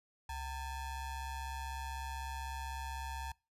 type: ring-modulated tone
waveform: square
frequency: 420 Hz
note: G#4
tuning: 19 cents sharp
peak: -37 dBFS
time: 0.29-3.32 s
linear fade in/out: 5 ms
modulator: 488 Hz
effects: noise-tail reverb RT60 0.3 s tail -24 dB re dry + resampled to 32000 Hz